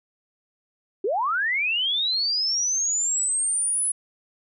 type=linear sweep; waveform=sine; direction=up; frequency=348.7 to 10280 Hz; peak=-21 dBFS; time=1.04-3.92 s; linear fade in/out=5 ms; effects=none